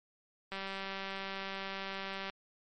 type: click train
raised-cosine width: 0.3 ms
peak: -24 dBFS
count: 346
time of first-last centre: 0.52-2.298 s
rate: 194 Hz
effects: MP3 48 kbps